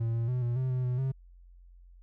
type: tone with pitch steps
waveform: triangle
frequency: 114.5 / 115.7 / 125.5 / 119.7 / 129.6 / 127 / 124.6 / 133 Hz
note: A#2 / A#2 / B2 / A#2 / C3 / B2 / B2 / C3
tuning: -31 / -13 / +28 / +46 / -16 / +49 / +16 / +29 cents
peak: -25 dBFS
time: 0-1.12 s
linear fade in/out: 10 ms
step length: 140 ms
effects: added 44 Hz sine -51 dBFS peak until 2.02 s